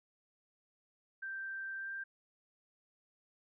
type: tone with pitch glide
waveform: sine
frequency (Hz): 1568 to 1580.7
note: G6 to G6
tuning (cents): 0 to +14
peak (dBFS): -39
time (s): 1.22-2.04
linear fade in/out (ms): 10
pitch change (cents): +14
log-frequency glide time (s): 1.77-1.89
effects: none